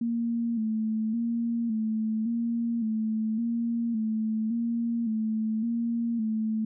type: tone with vibrato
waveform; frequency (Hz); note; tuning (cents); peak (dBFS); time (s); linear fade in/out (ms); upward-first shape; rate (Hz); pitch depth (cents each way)
sine; 226; A3; +47; -25; 0.01-6.65; 5; square; 0.89; 54
effects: none